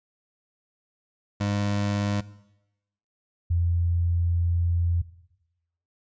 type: tone pair in turn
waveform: 25% pulse / sine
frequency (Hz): 101.9 / 85.84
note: G#2 / F2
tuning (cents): -32 / -29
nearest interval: minor third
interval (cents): 297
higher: first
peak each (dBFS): -20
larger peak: neither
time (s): 1.4-2.21 / 3.5-5.02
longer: second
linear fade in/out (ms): 10
effects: noise-tail reverb RT60 0.9 s tail -18 dB re dry + resampled to 16000 Hz